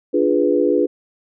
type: chord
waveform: sine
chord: D diminished seventh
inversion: none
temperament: equal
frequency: 293.7 / 349.2 / 415.3 / 493.9 Hz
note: D4 / F4 / Ab4 / Cb5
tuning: 0 / 0 / 0 / 0 cents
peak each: -19 dBFS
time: 0.13-0.87 s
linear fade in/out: 20 ms
effects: none